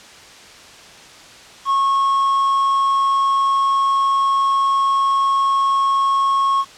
triangle tone with quantisation, 1094 Hz, C#6, 23 cents flat, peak -12 dBFS, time 1.65-6.65 s, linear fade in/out 50 ms, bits 6, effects white hiss -41 dBFS RMS until 6.77 s + low-pass 6000 Hz 12 dB/octave

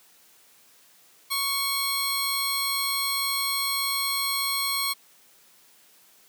15% pulse tone pair together, 1108.7 / 4186 Hz, C#6 / C8, 0 / 0 cents, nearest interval octave + major seventh, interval 2300 cents, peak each -21 / -21 dBFS, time 1.3-4.94 s, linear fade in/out 20 ms, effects white hiss -57 dBFS RMS until 6.28 s + high-pass 150 Hz 12 dB/octave

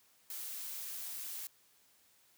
blue noise, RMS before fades -43 dBFS, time 0.3-1.47 s, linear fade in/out 2 ms, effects white hiss -68 dBFS RMS until 2.37 s + high-pass 60 Hz 12 dB/octave

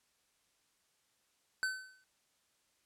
square tone with exponential decay, 1524 Hz, G6, 49 cents flat, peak -30 dBFS, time 1.63-2.04 s, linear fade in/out 0 ms, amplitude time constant 88 ms, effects white hiss -75 dBFS RMS until 2.85 s + low-pass 10000 Hz 12 dB/octave

